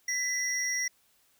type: tone pair together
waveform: triangle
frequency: 1995 / 5659 Hz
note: B6 / F8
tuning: +17 / +22 cents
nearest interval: octave + tritone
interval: 1805 cents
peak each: -28 dBFS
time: 0.08-0.88 s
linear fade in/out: 5 ms
effects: tanh soft clip ceiling -23 dBFS + white hiss -67 dBFS RMS until 1.39 s